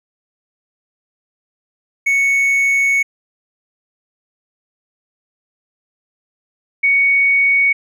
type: tone pair in turn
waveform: triangle / sine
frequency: 2217 / 2231 Hz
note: C#7 / C#7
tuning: 0 / +11 cents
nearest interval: unison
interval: 11 cents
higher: second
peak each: -10 dBFS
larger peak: neither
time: 2.06-3.03 / 6.83-7.73 s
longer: first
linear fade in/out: 10 ms
effects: none